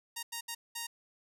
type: tone bursts at uneven times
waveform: 5% pulse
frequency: 932.3 Hz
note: A#5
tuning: in tune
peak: -25 dBFS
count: 4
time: 0.16-0.23 / 0.32-0.41 / 0.48-0.55 / 0.75-0.87 s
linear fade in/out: 10 ms
effects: none